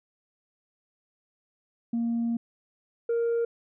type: tone pair in turn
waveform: sine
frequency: 233.1 / 466.2 Hz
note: A#3 / A#4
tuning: 0 / 0 cents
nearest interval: octave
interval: 1200 cents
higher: second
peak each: -23 / -21 dBFS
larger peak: second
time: 1.93-2.37 / 3.09-3.45 s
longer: first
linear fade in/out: 5 ms
effects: tanh soft clip ceiling -22 dBFS

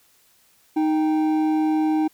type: tone pair together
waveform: triangle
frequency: 311.1 / 785.8 Hz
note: D#4 / G5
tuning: 0 / +4 cents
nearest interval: octave + major third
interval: 1604 cents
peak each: -16 / -26 dBFS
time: 0.76-2.08 s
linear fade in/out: 10 ms
effects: white hiss -59 dBFS RMS until 2.13 s

